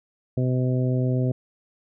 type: harmonic tone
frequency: 127.4 Hz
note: C3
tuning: 46 cents flat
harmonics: 1 / 2 / 3 / 4 / 5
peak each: -21 / -27 / -31 / -33 / -35 dBFS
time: 0.37-1.32 s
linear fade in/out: 5 ms
effects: none